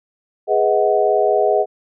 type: chord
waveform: sine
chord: G# minor seventh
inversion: none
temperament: equal with one note detuned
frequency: 415.3 / 493.9 / 635.3 / 740 Hz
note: G#4 / B4 / D#5 / F#5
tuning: 0 / 0 / +36 / 0 cents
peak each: -17 / -21 / -17 / -19 dBFS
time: 0.47-1.66 s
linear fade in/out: 50 ms
effects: none